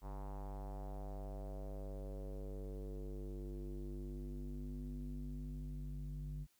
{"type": "tone with low-pass filter sweep", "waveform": "square", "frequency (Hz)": 49.3, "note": "G1", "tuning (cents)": 11, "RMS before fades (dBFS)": -45, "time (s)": [0.01, 6.47], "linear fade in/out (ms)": 50, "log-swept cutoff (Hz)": [950, 170], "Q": 3.2, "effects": ["white hiss -75 dBFS RMS until 6.59 s"]}